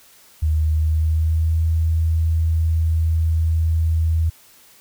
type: tone with pitch glide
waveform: sine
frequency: 77.78 to 80.99 Hz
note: D#2 to E2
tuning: 0 to -30 cents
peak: -15 dBFS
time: 0.42-4.3 s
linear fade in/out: 10 ms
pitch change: +70 cents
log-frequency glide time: 0.68-1.62 s
effects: white hiss -50 dBFS RMS until 4.8 s